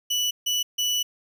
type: tone bursts at uneven times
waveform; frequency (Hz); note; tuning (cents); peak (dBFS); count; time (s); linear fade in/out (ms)
30% pulse; 2960; F#7; 0; -19; 3; 0.1-0.31 / 0.46-0.63 / 0.78-1.03; 10
effects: none